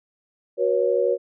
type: chord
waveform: sine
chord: F# suspended fourth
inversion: none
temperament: equal with one note detuned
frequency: 370 / 482.3 / 554.4 Hz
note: F#4 / B4 / C#5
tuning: 0 / -41 / 0 cents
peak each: -24 / -21 / -22 dBFS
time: 0.57-1.18 s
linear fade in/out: 50 ms
effects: none